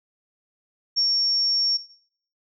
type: tone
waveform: sine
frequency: 5500 Hz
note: F8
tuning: 27 cents flat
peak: -18 dBFS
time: 0.96-1.78 s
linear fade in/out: 20 ms
effects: noise-tail reverb RT60 0.6 s tail -20 dB re dry